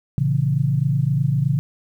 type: chord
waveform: sine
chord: A# diminished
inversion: none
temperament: just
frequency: 116.54 / 139.85 / 167.82 Hz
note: A#2 / C#3 / E3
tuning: 0 / +16 / +31 cents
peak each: -23 / -18 / -24 dBFS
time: 0.18-1.59 s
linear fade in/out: 0 ms
effects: 9-bit